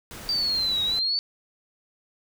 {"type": "noise", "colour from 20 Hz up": "pink", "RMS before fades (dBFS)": -40, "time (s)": [0.11, 0.99], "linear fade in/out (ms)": 0}
{"type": "exponential two-way sweep", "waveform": "sine", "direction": "down then up", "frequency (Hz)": [4699, 3776, 4553], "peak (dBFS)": -22, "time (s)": [0.29, 1.19], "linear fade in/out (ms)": 0, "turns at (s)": 0.83}
{"effects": []}